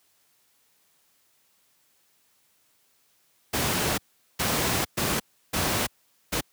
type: noise bursts at uneven times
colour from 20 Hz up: pink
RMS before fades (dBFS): -25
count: 5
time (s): 3.53-3.98 / 4.39-4.85 / 4.97-5.2 / 5.53-5.87 / 6.32-6.41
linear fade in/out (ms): 10
effects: white hiss -66 dBFS RMS until 6.52 s + high-pass 80 Hz 12 dB/octave